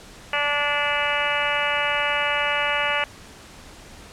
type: harmonic tone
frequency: 290.6 Hz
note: D4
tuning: 18 cents flat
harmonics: 2 / 3 / 4 / 5 / 6 / 7 / 8 / 9 / 10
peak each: -29 / -29 / -29 / -29 / -29 / -29 / -29 / -29 / -29 dBFS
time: 0.33-3.04 s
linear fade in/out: 2 ms
effects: pink hiss -44 dBFS RMS until 4.12 s + low-pass 9000 Hz 12 dB/octave